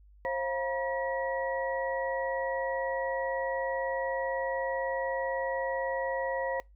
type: tone cluster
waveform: sine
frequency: 534 / 694 / 956 / 1922 Hz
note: C5 / F5 / A#5 / B6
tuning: +35 / -11 / +43 / -48 cents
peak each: -31 / -39 / -35 / -37 dBFS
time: 0.25-6.6 s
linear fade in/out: 0 ms
effects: noise-tail reverb RT60 0.2 s tail -24 dB re dry + added 50 Hz sine -54 dBFS peak until 6.75 s